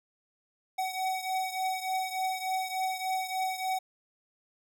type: beating tone pair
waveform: square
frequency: 752 / 755.4 Hz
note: F#5 / F#5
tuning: +28 / +36 cents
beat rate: 3.4 Hz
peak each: -32 / -36 dBFS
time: 0.78-3.79 s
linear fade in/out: 10 ms
effects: none